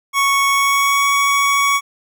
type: tone with pitch glide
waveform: 25% pulse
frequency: 1108.7 to 1121.6 Hz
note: C#6 to C#6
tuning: 0 to +20 cents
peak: -9 dBFS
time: 0.13-1.81 s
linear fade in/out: 50 ms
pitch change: +20 cents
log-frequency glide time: 0.5-1.07 s
effects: none